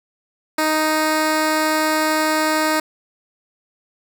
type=tone; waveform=10% pulse; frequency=311.1 Hz; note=D#4; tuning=in tune; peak=-8 dBFS; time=0.58-2.8 s; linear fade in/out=5 ms; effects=none